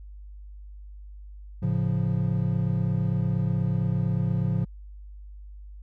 triangle chord, A augmented, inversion none, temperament equal, 110 / 138.59 / 174.61 Hz, A2 / C#3 / E#3, 0 / 0 / 0 cents, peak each -25 dBFS, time 1.62-4.65 s, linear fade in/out 10 ms, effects added 50 Hz sine -40 dBFS peak until 5.82 s

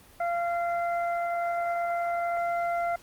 harmonic tone, 689 Hz, F5, 24 cents flat, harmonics 1 / 2 / 3, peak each -26 / -35 / -39 dBFS, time 0.2-2.96 s, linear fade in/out 5 ms, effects pink hiss -54 dBFS RMS until 3.02 s + Opus 24 kbps

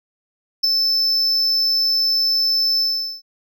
triangle tone with ADSR envelope, 5274 Hz, E8, in tune, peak -9 dBFS, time 0.63-3.22 s, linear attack 14 ms, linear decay 6 ms, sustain -5 dB, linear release 420 ms, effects none

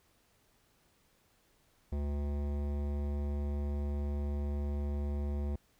sine tone with hard clipping, 72.1 Hz, D2, 31 cents flat, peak -34 dBFS, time 1.92-5.56 s, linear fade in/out 5 ms, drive 16 dB, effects pink hiss -70 dBFS RMS until 5.79 s

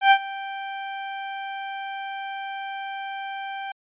sawtooth tone with ADSR envelope, 784 Hz, G5, in tune, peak -6 dBFS, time 0.01-3.72 s, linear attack 100 ms, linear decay 70 ms, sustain -20 dB, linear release 5 ms, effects resampled to 8000 Hz

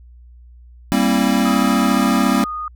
square chord, C dominant seventh, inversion second, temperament equal with one note detuned, 196 / 233.1 / 267.3 / 329.6 Hz, G3 / Bb3 / C4 / E4, 0 / 0 / +37 / 0 cents, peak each -20 / -19 / -19 / -25 dBFS, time 0.92-2.44 s, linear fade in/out 0 ms
sine tone with pitch glide, 1262 to 1233.9 Hz, D#6 to D#6, +24 to -15 cents, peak -23 dBFS, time 1.45-2.68 s, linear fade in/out 2 ms, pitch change -39 cents, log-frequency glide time 1.87-1.95 s
effects added 60 Hz sine -40 dBFS peak until 2.75 s

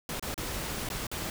pink noise with dropouts, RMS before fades -35 dBFS, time 0.09-1.3 s, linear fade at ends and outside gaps 1 ms, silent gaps 0.196-0.225 / 0.343-0.378 / 0.889-0.901 / 1.068-1.115 s, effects none

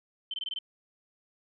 sine tone bursts, 3085 Hz, G7, 28 cents flat, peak -32 dBFS, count 6, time 0.31-0.588 s, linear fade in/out 2 ms, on 28 ms, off 22 ms, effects none

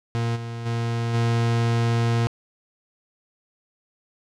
40% pulse tone with level steps, 116.54 Hz, A#2, in tune, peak -21 / -29 / -22 / -18 dBFS, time 0.15-2.27 s, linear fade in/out 0 ms, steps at 0.35 / 0.65 / 1.13 s, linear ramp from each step 20 ms, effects low-pass 6000 Hz 12 dB/octave

